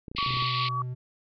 clicks, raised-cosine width 3 ms, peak -27 dBFS, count 10, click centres 0.082 / 0.115 / 0.15 / 0.186 / 0.228 / 0.263 / 0.307 / 0.34 / 0.37 / 0.424 s
white band-pass noise, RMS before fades -32 dBFS, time 0.16-0.69 s, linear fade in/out 5 ms, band 2000 to 4600 Hz, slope 96 dB/octave
sine tone with tremolo, 1135 Hz, C#6, 41 cents sharp, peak -26 dBFS, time 0.18-0.82 s, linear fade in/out 2 ms, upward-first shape triangle, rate 5.2 Hz, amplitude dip 40%
triangle tone with vibrato, 125.8 Hz, B2, 32 cents sharp, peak -29 dBFS, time 0.26-0.95 s, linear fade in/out 20 ms, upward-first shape triangle, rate 6 Hz, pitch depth 12 cents each way
effects none

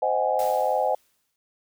sine chord, Ab dominant seventh, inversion first, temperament just, 519.1 / 623 / 747.5 / 830.6 Hz, C5 / Eb5 / Gb5 / Ab5, -14 / +2 / +17 / 0 cents, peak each -26 dBFS, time 0.02-0.95 s, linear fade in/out 5 ms
white noise with exponential decay, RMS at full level -38 dBFS, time 0.39-1.36 s, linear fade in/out 1 ms, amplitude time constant 210 ms
effects none

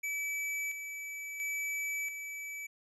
square tone with tremolo, 2300 Hz, D7, 37 cents flat, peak -34 dBFS, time 0.03-2.67 s, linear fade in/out 10 ms, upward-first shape square, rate 0.73 Hz, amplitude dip 50%, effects resampled to 32000 Hz

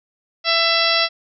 harmonic tone, 667 Hz, E5, 20 cents sharp, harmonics 1 / 2 / 3 / 4 / 5 / 6 / 7 / 8, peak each -23 / -23 / -23 / -23 / -23 / -23 / -23 / -23 dBFS, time 0.44-1.09 s, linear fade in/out 50 ms, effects none

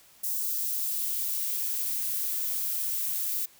violet noise with high-pass filter sweep, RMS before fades -30 dBFS, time 0.23-3.46 s, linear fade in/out 10 ms, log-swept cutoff 5700 to 220 Hz, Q 0.87, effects white hiss -57 dBFS RMS until 3.59 s

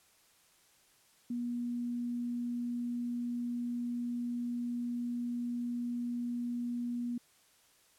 sine tone, 240.7 Hz, B3, 44 cents flat, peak -33 dBFS, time 1.3-7.18 s, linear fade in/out 5 ms, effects white hiss -66 dBFS RMS until 7.98 s + low-pass 12000 Hz 12 dB/octave

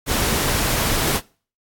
pink noise, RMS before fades -20 dBFS, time 0.06-1.21 s, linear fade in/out 50 ms, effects noise-tail reverb RT60 0.4 s tail -23 dB re dry + AAC 64 kbps

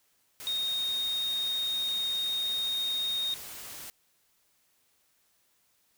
sine tone in noise, 3711 Hz, A#7, 9 cents flat, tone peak -28 dBFS, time 0.47-3.34 s, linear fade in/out 0 ms, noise white, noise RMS -43 dBFS, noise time 0.4-3.9 s, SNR +12 dB, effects white hiss -70 dBFS RMS until 5.97 s

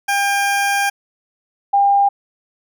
20% pulse / sine tone pair in turn, 801 / 801 Hz, G5 / G5, +37 / +37 cents, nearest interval unison, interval 0 cents, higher neither, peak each -10 dBFS, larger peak neither, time 0.08-0.9 / 1.73-2.09 s, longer first, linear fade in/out 10 ms, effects none

